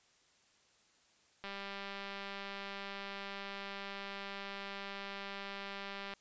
click train, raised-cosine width 0.3 ms, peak -28 dBFS, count 931, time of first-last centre 1.44-6.137 s, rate 198 Hz, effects white hiss -69 dBFS RMS until 6.2 s + resampled to 16000 Hz

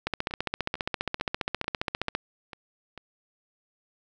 two click trains, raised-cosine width 0.3 ms, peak -24 / -11 dBFS, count 7 / 32, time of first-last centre 0.31-2.977 / 0.07-2.151 s, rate 2.25 / 14.9 Hz, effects none

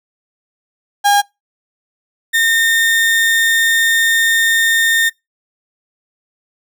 35% pulse tone pair in turn, 813 / 1825.1 Hz, G#5 / A#6, -37 / -37 cents, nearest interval octave + major second, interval 1400 cents, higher second, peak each -7 / -9 dBFS, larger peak first, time 1.04-1.22 / 2.33-5.1 s, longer second, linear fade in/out 20 ms, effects noise-tail reverb RT60 0.2 s tail -24 dB re dry

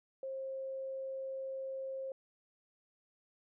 sine tone, 533 Hz, C5, 32 cents sharp, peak -38 dBFS, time 0.23-2.12 s, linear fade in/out 2 ms, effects none

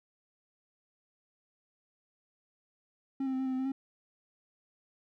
triangle tone with pitch steps, 270 / 264 / 260.4 / 264.4 / 260.6 / 258.3 / 262.9 / 269.8 Hz, C#4 / C4 / C4 / C4 / C4 / C4 / C4 / C#4, -45 / +16 / -8 / +18 / -7 / -22 / +8 / -47 cents, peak -28 dBFS, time 3.2-3.72 s, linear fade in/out 5 ms, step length 65 ms, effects none

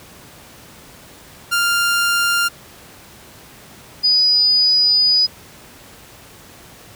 sawtooth / sine tone pair in turn, 1396.9 / 4949 Hz, F6 / D#8, 0 / -10 cents, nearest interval octave + minor seventh, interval 2190 cents, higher second, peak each -11 dBFS, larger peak neither, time 1.51-2.49 / 4.03-5.27 s, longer second, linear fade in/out 20 ms, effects pink hiss -42 dBFS RMS until 6.95 s + high-pass 60 Hz 12 dB/octave

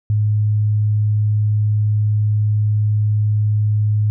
sine tone, 105.7 Hz, G#2, 31 cents sharp, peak -13 dBFS, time 0.1-4.1 s, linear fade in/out 0 ms, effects none

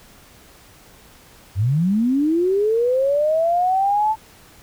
sine linear sweep, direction up, 87.31 to 884 Hz, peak -15 dBFS, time 1.55-4.16 s, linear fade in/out 50 ms, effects pink hiss -48 dBFS RMS until 4.62 s

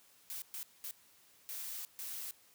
blue noise bursts at uneven times, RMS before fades -43 dBFS, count 5, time 0.3-0.42 / 0.54-0.63 / 0.84-0.91 / 1.49-1.85 / 1.99-2.31 s, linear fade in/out 0 ms, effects white hiss -65 dBFS RMS until 2.54 s + high-pass 60 Hz 12 dB/octave

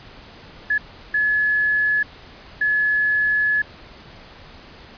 sine tone bursts at uneven times, 1706 Hz, G#6, 46 cents sharp, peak -16 dBFS, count 3, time 0.7-0.78 / 1.14-2.03 / 2.61-3.62 s, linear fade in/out 5 ms, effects pink hiss -43 dBFS RMS until 4.97 s + resampled to 11025 Hz

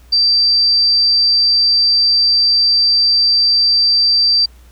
sine tone, 4681 Hz, D8, 7 cents flat, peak -9 dBFS, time 0.12-4.46 s, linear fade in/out 10 ms, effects added 60 Hz sine -40 dBFS peak until 4.71 s + pink hiss -51 dBFS RMS until 4.71 s

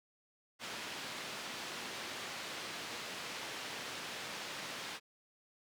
white band-pass noise, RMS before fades -44 dBFS, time 0.59-5 s, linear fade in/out 50 ms, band 140 to 3900 Hz, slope 12 dB/octave, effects none

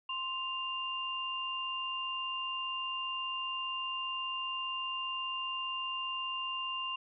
sine tone pair together, 1047 / 2795 Hz, C6 / F7, +1 / +1 cents, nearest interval octave + perfect fourth, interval 1700 cents, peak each -38 / -36 dBFS, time 0.09-6.96 s, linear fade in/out 5 ms, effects none

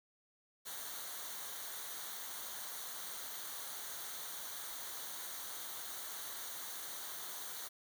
white noise with comb filter, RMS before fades -45 dBFS, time 0.65-7.69 s, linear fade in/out 20 ms, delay 0.39 ms, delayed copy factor -0.65, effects none

